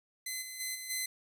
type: tone with level steps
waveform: 10% pulse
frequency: 2041 Hz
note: C7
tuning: 44 cents flat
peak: -27 / -33 / -26 / -32 / -24 dBFS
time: 0.26-1.06 s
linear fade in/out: 5 ms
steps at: 0.41 / 0.59 / 0.74 / 0.89 s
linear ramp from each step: 20 ms
effects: none